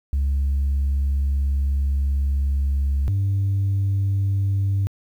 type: tone pair in turn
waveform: sine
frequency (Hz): 69.3 / 98.26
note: C#2 / G2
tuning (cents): 0 / +5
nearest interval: tritone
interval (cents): 605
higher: second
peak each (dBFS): -16 / -16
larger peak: neither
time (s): 0.13-3.08 / 3.08-4.87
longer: first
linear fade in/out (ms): 0
effects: tanh soft clip ceiling -16 dBFS + 9-bit